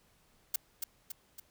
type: noise with echo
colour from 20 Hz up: blue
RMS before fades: -30 dBFS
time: 0.54-0.56 s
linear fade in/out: 5 ms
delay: 280 ms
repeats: 3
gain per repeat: -5 dB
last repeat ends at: 1.4 s
effects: pink hiss -68 dBFS RMS until 1.5 s